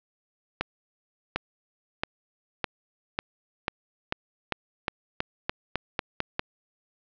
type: accelerating click train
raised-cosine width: 0.3 ms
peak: -9 dBFS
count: 15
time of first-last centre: 0.61-6.394 s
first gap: 750 ms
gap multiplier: 0.9
effects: low-pass 4000 Hz 12 dB/octave